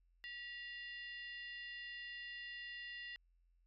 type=harmonic tone with a mistuned harmonic; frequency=698.5 Hz; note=F5; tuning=in tune; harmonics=3 / 4 / 5 / 6 / 7; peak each=-48 / -51 / -60 / -62 / -61 dBFS; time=0.24-3.16 s; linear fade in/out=0 ms; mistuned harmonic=3; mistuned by=-140 cents; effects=added 43 Hz sine -70 dBFS peak until 3.66 s